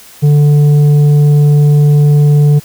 triangle tone with tanh clipping, 146.83 Hz, D3, in tune, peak -5 dBFS, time 0.22-2.6 s, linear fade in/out 20 ms, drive 10 dB, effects white hiss -37 dBFS RMS until 2.64 s

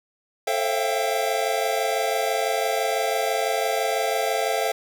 square tone cluster, 442 / 533 / 667 / 693 / 785 Hz, A4 / C5 / E5 / F5 / G5, +8 / +32 / +20 / -14 / +2 cents, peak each -29 dBFS, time 0.47-4.72 s, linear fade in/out 5 ms, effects none

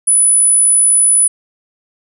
sine tone, 9956 Hz, D#9, in tune, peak -7 dBFS, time 0.07-1.28 s, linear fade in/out 10 ms, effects none

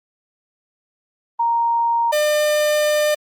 sine / 45% pulse tone pair in turn, 932.3 / 601 Hz, A#5 / D5, 0 / +40 cents, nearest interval minor sixth, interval 760 cents, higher first, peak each -15 dBFS, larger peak neither, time 1.39-2.12 / 2.12-3.15 s, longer second, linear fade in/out 10 ms, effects Opus 32 kbps

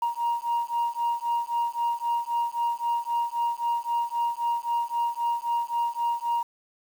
sine beating tone pair, 940 / 943.8 Hz, A#5 / A#5, +14 / +21 cents, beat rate 3.8 Hz, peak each -26 dBFS, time 0.02-6.43 s, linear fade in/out 5 ms, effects tanh soft clip ceiling -20 dBFS + 8-bit

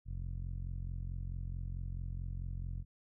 sawtooth tone with low-pass filter, 44.57 Hz, F1, 36 cents sharp, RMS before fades -40 dBFS, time 0.05-2.85 s, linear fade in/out 50 ms, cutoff 120 Hz, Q 1.9, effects none

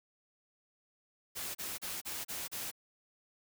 white noise bursts, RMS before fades -40 dBFS, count 6, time 1.35-2.715 s, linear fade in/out 20 ms, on 200 ms, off 33 ms, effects none

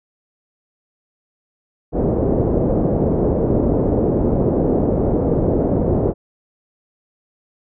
white low-pass noise, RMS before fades -17 dBFS, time 1.92-6.14 s, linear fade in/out 50 ms, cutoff 510 Hz, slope 24 dB/octave, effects none

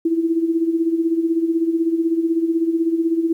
sine tone with tremolo, 330 Hz, E4, 2 cents sharp, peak -13 dBFS, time 0.05-3.33 s, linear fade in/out 5 ms, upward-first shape sine, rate 16 Hz, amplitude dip 65%, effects 9-bit

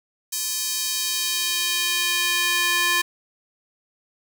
square tone with high-pass filter sweep, 349.2 Hz, F4, in tune, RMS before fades -23 dBFS, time 0.32-3.02 s, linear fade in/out 10 ms, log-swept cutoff 6100 to 1600 Hz, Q 1.1, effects 8-bit

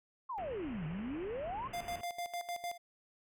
sine exponential two-way sweep, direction down then up, 1108.7 to 148.6 to 1108.7 Hz, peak -37 dBFS, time 0.29-1.68 s, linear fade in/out 10 ms, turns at 0.86 s
pink low-pass noise, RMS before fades -49 dBFS, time 0.38-2.01 s, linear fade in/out 0 ms, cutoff 3000 Hz, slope 96 dB/octave
square tone with tremolo, 698.5 Hz, F5, in tune, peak -37 dBFS, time 1.73-2.78 s, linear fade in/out 10 ms, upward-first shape square, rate 6.6 Hz, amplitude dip 75%
effects none

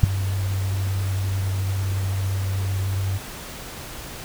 sine tone with ADSR envelope, 96.4 Hz, G2, 28 cents flat, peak -3 dBFS, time 0.03-3.19 s, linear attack 8 ms, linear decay 6 ms, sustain -18 dB, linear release 29 ms, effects pink hiss -36 dBFS RMS until 4.24 s

